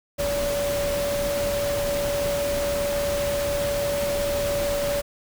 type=tone in noise; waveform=sine; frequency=572 Hz; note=D5; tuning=46 cents flat; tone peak=-23 dBFS; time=0.18-5.02 s; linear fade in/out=20 ms; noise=pink; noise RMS=-30 dBFS; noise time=0.18-5.02 s; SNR=+4 dB; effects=none